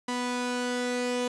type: tone pair together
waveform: sawtooth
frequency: 246.8 / 493.3 Hz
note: B3 / B4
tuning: -1 / -2 cents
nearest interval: octave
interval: 1199 cents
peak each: -26 dBFS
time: 0.08-1.28 s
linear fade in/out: 5 ms
effects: resampled to 22050 Hz